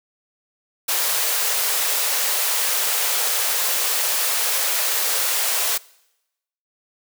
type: high-pass noise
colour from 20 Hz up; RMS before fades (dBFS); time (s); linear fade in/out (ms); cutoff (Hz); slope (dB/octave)
white; -21; 0.88-5.78; 10; 420; 48
effects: noise-tail reverb RT60 0.9 s tail -23 dB re dry